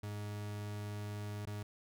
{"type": "tone with dropouts", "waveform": "40% pulse", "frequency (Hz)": 103.83, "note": "G#2", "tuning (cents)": 0, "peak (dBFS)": -39, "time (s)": [0.03, 1.63], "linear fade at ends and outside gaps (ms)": 5, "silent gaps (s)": [1.455, 1.47], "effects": []}